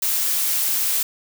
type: noise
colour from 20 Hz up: blue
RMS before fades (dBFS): -21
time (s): 0.02-1.03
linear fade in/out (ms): 5
effects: none